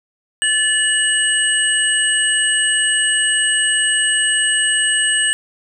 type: tone cluster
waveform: sine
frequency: 1738 / 2925 / 8300 Hz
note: A6 / F#7 / C9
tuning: -22 / -21 / -15 cents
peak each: -18 dBFS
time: 0.42-5.33 s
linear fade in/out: 0 ms
effects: none